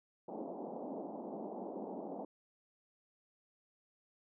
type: band-pass noise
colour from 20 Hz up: pink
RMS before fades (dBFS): -44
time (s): 0.28-2.25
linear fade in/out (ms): 5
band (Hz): 200 to 860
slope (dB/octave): 48
effects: none